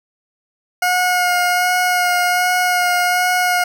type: tone with vibrato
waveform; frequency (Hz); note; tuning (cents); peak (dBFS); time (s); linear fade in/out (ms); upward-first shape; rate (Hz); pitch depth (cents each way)
20% pulse; 720; F#5; -47; -9; 0.82-3.64; 5; sine; 1.3; 15
effects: none